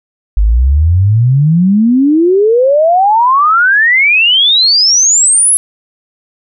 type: exponential sweep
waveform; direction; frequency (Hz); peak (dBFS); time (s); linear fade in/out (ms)
sine; up; 48.83 to 10980; -5; 0.37-5.57; 0
effects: none